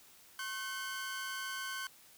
sawtooth tone pair together, 1080 / 1527.4 Hz, C#6 / G6, -45 / -45 cents, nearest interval tritone, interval 600 cents, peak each -40 / -36 dBFS, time 0.39-1.87 s, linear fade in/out 2 ms, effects white hiss -60 dBFS RMS until 2.17 s

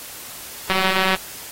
click train, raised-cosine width 0.3 ms, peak -4 dBFS, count 86, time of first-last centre 0.7-1.15 s, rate 189 Hz, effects white hiss -36 dBFS RMS until 1.51 s + AAC 48 kbps

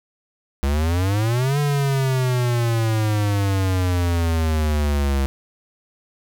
square exponential two-way sweep, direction up then down, 67.4 to 146.83 to 67.4 Hz, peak -18 dBFS, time 0.63-5.26 s, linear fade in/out 0 ms, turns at 1.59 s, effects none

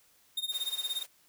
45% pulse tone with tremolo, 3688 Hz, A#7, 19 cents flat, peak -29 dBFS, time 0.37-1.03 s, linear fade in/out 5 ms, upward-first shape sine, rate 17 Hz, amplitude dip 90%
white high-pass noise, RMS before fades -47 dBFS, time 0.51-1.07 s, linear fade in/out 20 ms, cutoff 350 Hz, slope 96 dB/octave
effects white hiss -65 dBFS RMS until 1.28 s

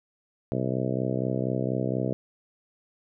harmonic tone, 64.2 Hz, C2, 32 cents flat, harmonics 2 / 3 / 4 / 5 / 6 / 7 / 8 / 9 / 10, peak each -30 / -32 / -33 / -34 / -35 / -35 / -36 / -37 / -37 dBFS, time 0.52-2.13 s, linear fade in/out 0 ms, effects none

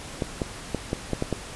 clicks, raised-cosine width 2 ms, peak -11 dBFS, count 7, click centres 0.222 / 0.418 / 0.747 / 0.931 / 1.133 / 1.224 / 1.327 s, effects pink hiss -39 dBFS RMS until 1.55 s + resampled to 24000 Hz

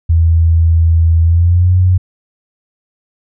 sine tone with pitch glide, 82.41 to 91.44 Hz, E2 to F#2, 0 to -20 cents, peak -6 dBFS, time 0.09-1.98 s, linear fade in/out 10 ms, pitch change +180 cents, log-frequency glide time 1.22-1.76 s, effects none

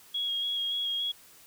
sine tone with vibrato, 3300 Hz, G#7, 12 cents flat, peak -28 dBFS, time 0.14-1.12 s, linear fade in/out 10 ms, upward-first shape square, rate 3.5 Hz, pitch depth 16 cents each way, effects white hiss -55 dBFS RMS until 1.46 s

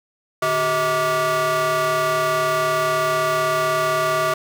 35% pulse ring-modulated tone, 262.8 Hz, C4, 8 cents sharp, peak -13 dBFS, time 0.42-4.34 s, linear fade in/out 5 ms, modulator 902 Hz, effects none

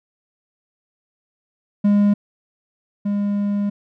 triangle tone pair in turn, 204.4 / 203.3 Hz, G#3 / G#3, -27 / -37 cents, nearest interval unison, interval 10 cents, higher first, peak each -10 / -16 dBFS, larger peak first, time 1.84-2.14 / 3.05-3.7 s, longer second, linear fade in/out 10 ms, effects none

